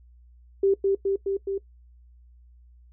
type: tone with echo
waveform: sine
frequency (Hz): 392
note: G4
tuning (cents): 0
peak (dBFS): -17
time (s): 0.63-0.74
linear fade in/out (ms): 5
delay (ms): 210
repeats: 4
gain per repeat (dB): -2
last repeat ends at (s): 1.58
effects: noise-tail reverb RT60 0.1 s tail -19 dB re dry + added 60 Hz sine -50 dBFS peak until 2.92 s